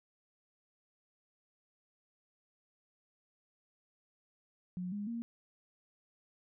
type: tone with pitch steps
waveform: sine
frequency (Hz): 180.6 / 205.1 / 232.9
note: F#3 / G#3 / A#3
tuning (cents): -42 / -21 / -1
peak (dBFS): -36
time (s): 4.77-5.22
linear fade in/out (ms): 0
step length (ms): 150
effects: none